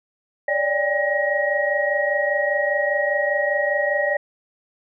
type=tone cluster; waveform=sine; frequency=569 / 594 / 800 / 1893 Hz; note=C#5 / D5 / G5 / A#6; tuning=+45 / +20 / +35 / +26 cents; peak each=-24 / -23 / -29 / -22 dBFS; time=0.48-4.17 s; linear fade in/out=5 ms; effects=none